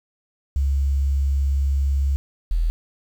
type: tone pair in turn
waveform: sine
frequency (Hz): 69 / 41.03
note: C#2 / E1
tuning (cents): -7 / -7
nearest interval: major sixth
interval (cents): 900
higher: first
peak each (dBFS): -17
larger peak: neither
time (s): 0.56-2.16 / 2.51-2.7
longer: first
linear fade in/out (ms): 0
effects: 8-bit